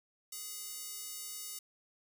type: tone with high-pass filter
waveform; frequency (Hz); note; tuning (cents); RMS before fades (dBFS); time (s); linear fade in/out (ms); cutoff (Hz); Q
square; 415.3; G#4; 0; -44; 0.32-1.59; 5; 6700; 0.84
effects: 10-bit